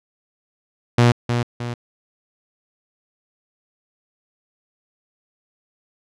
sawtooth tone with echo, 120 Hz, B2, 49 cents flat, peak -7 dBFS, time 0.98-1.12 s, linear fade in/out 5 ms, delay 310 ms, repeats 2, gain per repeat -7 dB, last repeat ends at 1.74 s, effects low-pass 6000 Hz 12 dB/octave

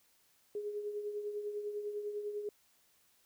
sine tone with tremolo, 415.3 Hz, G#4, in tune, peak -34 dBFS, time 0.55-2.49 s, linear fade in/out 2 ms, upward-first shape triangle, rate 10 Hz, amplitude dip 60%, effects white hiss -70 dBFS RMS until 3.25 s

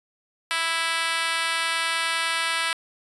5% pulse tone with high-pass filter, 329.6 Hz, E4, in tune, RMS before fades -25 dBFS, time 0.51-2.73 s, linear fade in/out 0 ms, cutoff 1200 Hz, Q 1.1, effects resampled to 24000 Hz

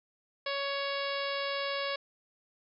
harmonic tone with a mistuned harmonic, 558 Hz, C#5, 11 cents sharp, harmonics 1 / 2 / 3 / 4 / 5 / 6 / 7 / 8 / 9, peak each -35 / -38 / -40 / -41 / -42 / -43 / -43 / -44 / -45 dBFS, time 0.46-1.96 s, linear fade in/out 5 ms, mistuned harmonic 9, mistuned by +16 cents, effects none

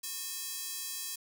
square tone with high-pass filter, 363.3 Hz, F#4, 32 cents flat, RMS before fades -39 dBFS, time 0.03-1.16 s, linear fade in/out 10 ms, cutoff 5900 Hz, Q 0.67, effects 10-bit

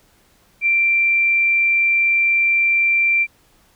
sine tone, 2357 Hz, D7, 6 cents sharp, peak -13 dBFS, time 0.61-3.27 s, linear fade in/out 50 ms, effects pink hiss -56 dBFS RMS until 3.75 s

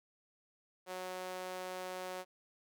sawtooth tone with high-pass filter, 184 Hz, F#3, 9 cents flat, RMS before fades -43 dBFS, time 0.86-2.25 s, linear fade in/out 50 ms, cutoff 530 Hz, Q 1.6, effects none

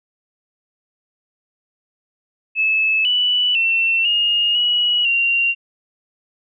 sine tone with pitch steps, 2604 / 2964 / 2697 / 2849 / 2919 / 2763 Hz, E7 / F#7 / E7 / F7 / F#7 / F7, -22 / +2 / +39 / +34 / -24 / -19 cents, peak -14 dBFS, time 2.55-5.55 s, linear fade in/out 50 ms, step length 500 ms, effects none

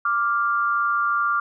sine tone pair together, 1174.7 / 1397 Hz, D6 / F6, 0 / 0 cents, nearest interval minor third, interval 300 cents, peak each -21 / -22 dBFS, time 0.05-1.4 s, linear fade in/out 5 ms, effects none

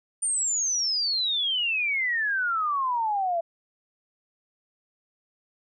sine exponential sweep, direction down, 9110 to 659.3 Hz, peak -23 dBFS, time 0.22-3.41 s, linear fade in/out 10 ms, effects none

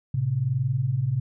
sine tone pair together, 111.67 / 132.8 Hz, A2 / C3, +26 / +26 cents, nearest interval minor third, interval 300 cents, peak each -27 / -23 dBFS, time 0.14-1.2 s, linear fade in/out 5 ms, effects none

